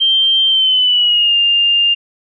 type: tone with pitch glide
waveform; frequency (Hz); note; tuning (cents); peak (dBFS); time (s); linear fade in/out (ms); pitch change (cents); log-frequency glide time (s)
sine; 3148 to 2805; G7 to F7; +7 to +7; -9; 0-1.95; 20; -200; 0.47-1.36
effects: none